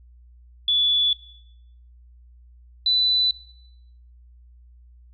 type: tone pair in turn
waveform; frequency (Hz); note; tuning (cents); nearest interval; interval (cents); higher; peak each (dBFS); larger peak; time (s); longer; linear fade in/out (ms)
sine; 3441 / 3989; A7 / B7; -39 / +17; minor third; 256; second; -17; neither; 0.68-1.13 / 2.86-3.31; neither; 2
effects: noise-tail reverb RT60 0.8 s tail -17 dB re dry + added 60 Hz sine -47 dBFS peak until 5.13 s